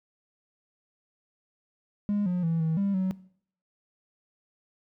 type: tone with pitch steps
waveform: triangle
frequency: 205.4 / 179 / 164.8 / 160.6 / 198.7 / 187.6 Hz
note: G#3 / F3 / E3 / E3 / G3 / F#3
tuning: -19 / +43 / 0 / -45 / +24 / +24 cents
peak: -21 dBFS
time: 2.09-3.11 s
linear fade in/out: 0 ms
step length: 170 ms
effects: noise-tail reverb RT60 0.6 s tail -21 dB re dry + tanh soft clip ceiling -19 dBFS